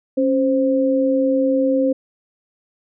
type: tone pair together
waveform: sine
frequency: 273.1 / 523.3 Hz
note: C#4 / C5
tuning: -26 / 0 cents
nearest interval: major seventh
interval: 1126 cents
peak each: -17 dBFS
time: 0.17-1.93 s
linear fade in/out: 10 ms
effects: none